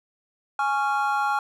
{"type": "chord", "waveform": "triangle", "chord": "Db major", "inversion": "second", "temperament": "just", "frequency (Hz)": [831.5, 1108.7, 1385.9], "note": ["Ab5", "Db6", "F6"], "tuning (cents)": [2, 0, -14], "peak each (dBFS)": [-22, -27, -24], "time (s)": [0.59, 1.39], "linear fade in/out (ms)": 2, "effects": []}